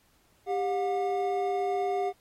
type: tone pair together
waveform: triangle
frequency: 396 / 720.8 Hz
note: G4 / F#5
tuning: +18 / -45 cents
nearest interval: minor seventh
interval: 1037 cents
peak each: -27 dBFS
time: 0.46-2.13 s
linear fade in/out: 50 ms
effects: pink hiss -66 dBFS RMS until 2.2 s + AAC 48 kbps